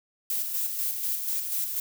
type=noise with tremolo; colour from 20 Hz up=violet; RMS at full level=-28 dBFS; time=0.3-1.8 s; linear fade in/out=2 ms; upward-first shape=square; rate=4.1 Hz; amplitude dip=40%; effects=none